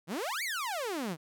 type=exponential two-way sweep; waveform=sawtooth; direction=up then down; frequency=146.83 to 2349 to 146.83 Hz; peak=-29 dBFS; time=0.07-1.17 s; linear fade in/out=50 ms; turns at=0.43 s; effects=none